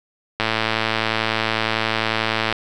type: click train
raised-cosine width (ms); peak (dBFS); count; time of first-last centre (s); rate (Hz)
0.3; -3; 237; 0.4-2.526; 111
effects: none